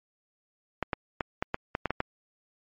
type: clicks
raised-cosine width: 0.5 ms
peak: -12 dBFS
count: 9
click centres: 0.827 / 0.932 / 1.208 / 1.425 / 1.544 / 1.751 / 1.857 / 1.906 / 2.004 s
effects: MP3 32 kbps